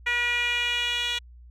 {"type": "tone with band-pass filter sweep", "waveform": "10% pulse", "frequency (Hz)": 481.5, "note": "B4", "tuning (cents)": -44, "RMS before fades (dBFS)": -26, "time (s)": [0.06, 1.19], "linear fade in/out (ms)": 10, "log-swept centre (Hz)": [2100, 3500], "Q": 2.9, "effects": ["added 60 Hz sine -45 dBFS peak until 1.5 s"]}